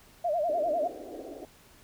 sine tone with vibrato, 644 Hz, E5, 41 cents flat, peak -25 dBFS, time 0.24-0.88 s, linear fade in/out 10 ms, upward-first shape sine, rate 10 Hz, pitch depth 170 cents each way
pink band-pass noise, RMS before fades -42 dBFS, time 0.49-1.45 s, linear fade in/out 0 ms, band 260 to 740 Hz, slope 96 dB/octave
effects pink hiss -57 dBFS RMS until 1.83 s

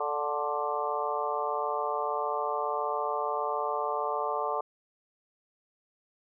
harmonic tone with a mistuned harmonic, 146.83 Hz, D3, in tune, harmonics 3 / 4 / 5 / 6 / 7 / 8, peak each -35 / -35 / -35 / -35 / -35 / -35 dBFS, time 0-4.61 s, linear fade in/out 5 ms, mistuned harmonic 7, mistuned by +42 cents, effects none

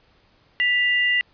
sine tone pair together, 1971 / 2801 Hz, B6 / F7, -4 / +4 cents, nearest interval tritone, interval 608 cents, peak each -18 / -23 dBFS, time 0.6-1.21 s, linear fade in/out 0 ms, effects pink hiss -59 dBFS RMS until 1.33 s + resampled to 11025 Hz

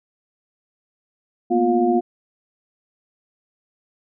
sine tone cluster, 228.4 / 243.5 / 353.4 / 710 Hz, A#3 / B3 / F4 / F5, -35 / -24 / +21 / +28 cents, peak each -27 / -20 / -18 / -21 dBFS, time 1.5-2.01 s, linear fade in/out 20 ms, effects none

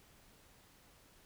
silence, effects pink hiss -64 dBFS RMS until 1.25 s

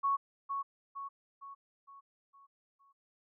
sine tone with echo, 1108.7 Hz, C#6, in tune, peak -27 dBFS, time 0.03-0.17 s, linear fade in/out 20 ms, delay 460 ms, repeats 6, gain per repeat -6 dB, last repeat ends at 2.93 s, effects none

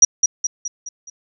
sine tone with echo, 5780 Hz, F#8, 41 cents flat, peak -4 dBFS, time 0.02-0.05 s, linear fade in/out 5 ms, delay 210 ms, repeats 5, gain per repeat -6 dB, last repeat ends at 1.1 s, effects none

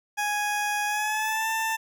20% pulse tone with pitch glide, 830.6 to 890.2 Hz, G#5 to A5, 0 to +20 cents, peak -20 dBFS, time 0.17-1.77 s, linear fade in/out 20 ms, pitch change +120 cents, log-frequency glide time 0.86-1.48 s, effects none

